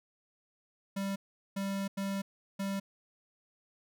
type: tone bursts at uneven times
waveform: square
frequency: 196.4 Hz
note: G3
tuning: 4 cents sharp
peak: -33 dBFS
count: 4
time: 0.96-1.16 / 1.56-1.88 / 1.97-2.22 / 2.59-2.8 s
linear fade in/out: 10 ms
effects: none